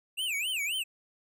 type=tone with vibrato; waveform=square; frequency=2637 Hz; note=E7; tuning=in tune; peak=-30 dBFS; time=0.17-0.84 s; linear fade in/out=20 ms; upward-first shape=sine; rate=3.8 Hz; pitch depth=290 cents each way; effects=none